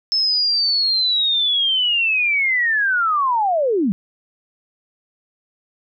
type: linear sweep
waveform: sine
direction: down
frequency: 5270 to 176.8 Hz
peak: -15 dBFS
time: 0.12-3.92 s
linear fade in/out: 0 ms
effects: none